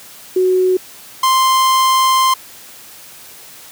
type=tone pair in turn; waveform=sine / 45% pulse; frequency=370 / 1046.5 Hz; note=F#4 / C6; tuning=0 / 0 cents; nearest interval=octave + tritone; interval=1800 cents; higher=second; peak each=-10 dBFS; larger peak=neither; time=0.36-0.77 / 1.23-2.34 s; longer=second; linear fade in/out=5 ms; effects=white hiss -38 dBFS RMS until 3.71 s + high-pass 80 Hz 12 dB/octave